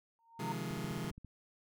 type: tone with exponential growth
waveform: sine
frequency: 919 Hz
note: A#5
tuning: 25 cents flat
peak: -34 dBFS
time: 0.19-0.52 s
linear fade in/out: 0 ms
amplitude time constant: 70 ms
type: chord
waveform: sawtooth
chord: F minor seventh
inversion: second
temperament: just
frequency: 130.96 / 157.15 / 174.61 / 209.5 Hz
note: C3 / Eb3 / F3 / Ab3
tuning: +2 / +18 / 0 / +15 cents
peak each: -39 dBFS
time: 0.39-1.11 s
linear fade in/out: 10 ms
type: click train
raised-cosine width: 5 ms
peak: -38 dBFS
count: 9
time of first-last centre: 0.71-1.247 s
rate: 14.9 Hz
effects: none